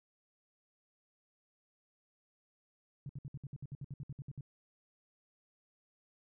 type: tone bursts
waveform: sine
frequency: 138.59 Hz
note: C#3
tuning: in tune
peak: -40 dBFS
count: 15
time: 3.06-4.409 s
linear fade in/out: 2 ms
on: 33 ms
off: 61 ms
effects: none